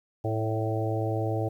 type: harmonic tone with a mistuned harmonic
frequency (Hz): 110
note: A2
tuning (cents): 0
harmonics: 1 / 3 / 4 / 5 / 6 / 7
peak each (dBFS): -28 / -33 / -34 / -35 / -36 / -36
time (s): 0.24-1.49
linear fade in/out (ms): 10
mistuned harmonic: 5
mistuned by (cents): +24
effects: 10-bit